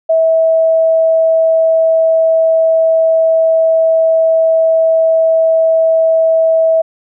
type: tone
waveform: sine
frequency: 649 Hz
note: E5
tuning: 27 cents flat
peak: -7 dBFS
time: 0.09-6.82 s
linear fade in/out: 10 ms
effects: none